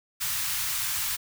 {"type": "band-stop noise", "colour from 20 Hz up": "white", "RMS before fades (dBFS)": -29, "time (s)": [0.2, 1.17], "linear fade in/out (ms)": 20, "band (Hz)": [150, 970], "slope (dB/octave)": 24, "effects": []}